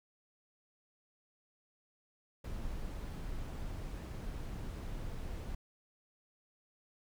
brown noise, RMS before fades -41 dBFS, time 2.44-5.55 s, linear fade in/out 5 ms, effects none

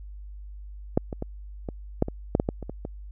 clicks, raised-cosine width 2 ms, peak -6 / -19 / -17 / -18 / -7 / -18 / -6 / -8 / -11 / -23 / -20 / -19 dBFS, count 12, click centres 0.975 / 1.128 / 1.224 / 1.688 / 2.024 / 2.084 / 2.351 / 2.399 / 2.489 / 2.627 / 2.696 / 2.851 s, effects added 50 Hz sine -38 dBFS peak until 3.11 s

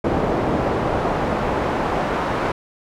brown noise with band-pass filter sweep, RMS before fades -21 dBFS, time 0.04-2.52 s, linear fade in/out 5 ms, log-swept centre 600 to 1000 Hz, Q 0.89, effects none

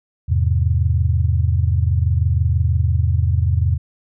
sine chord, E augmented, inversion none, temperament just, 82.41 / 103.01 / 128.76 Hz, E2 / G#2 / B#2, 0 / -14 / -27 cents, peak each -16 / -19 / -21 dBFS, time 0.28-3.78 s, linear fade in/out 20 ms, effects none

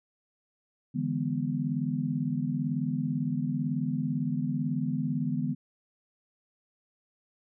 sine chord, E dominant seventh, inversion third, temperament equal with one note detuned, 146.83 / 164.81 / 205.9 / 246.9 Hz, D3 / E3 / G#3 / B3, 0 / 0 / -15 / 0 cents, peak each -32 / -33 / -35 / -31 dBFS, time 0.94-5.55 s, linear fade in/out 20 ms, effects none

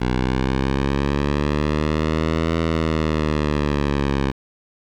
10% pulse linear two-way sweep, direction up then down, 61.74 to 82.41 to 67.5 Hz, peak -10 dBFS, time 0-4.32 s, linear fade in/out 20 ms, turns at 2.58 s, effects low-pass 4000 Hz 12 dB/octave + 8-bit

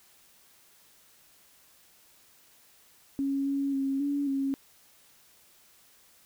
sine tone with pitch steps, 275.5 / 277.6 / 271.8 / 284.4 / 272.9 Hz, C#4 / C#4 / C#4 / C#4 / C#4, -11 / +3 / -34 / +45 / -27 cents, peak -26 dBFS, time 3.19-4.54 s, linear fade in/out 0 ms, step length 270 ms, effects white hiss -60 dBFS RMS until 6.25 s

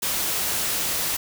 white noise, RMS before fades -25 dBFS, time 0.02-1.17 s, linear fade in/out 10 ms, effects none

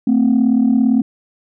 sine tone pair together, 223.9 / 261.6 Hz, A3 / C4, +30 / 0 cents, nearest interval minor third, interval 270 cents, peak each -12 dBFS, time 0.07-1.02 s, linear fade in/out 5 ms, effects tanh soft clip ceiling -6 dBFS

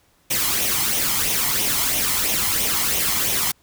white noise with flanger, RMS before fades -21 dBFS, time 0.3-3.52 s, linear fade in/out 10 ms, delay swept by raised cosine 0.32 to 0.98 ms, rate 3 Hz, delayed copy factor +0.55, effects pink hiss -60 dBFS RMS until 3.62 s

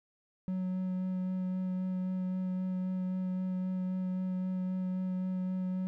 triangle tone with vibrato, 185 Hz, F#3, in tune, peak -29 dBFS, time 0.48-5.87 s, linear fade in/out 0 ms, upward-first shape sine, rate 3.8 Hz, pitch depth 10 cents each way, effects none

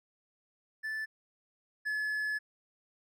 triangle tone pair in turn, 1752 / 1713 Hz, A6 / A6, -8 / -47 cents, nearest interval unison, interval 39 cents, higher first, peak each -32 / -29 dBFS, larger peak second, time 0.83-1.06 / 1.85-2.39 s, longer second, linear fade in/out 20 ms, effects none

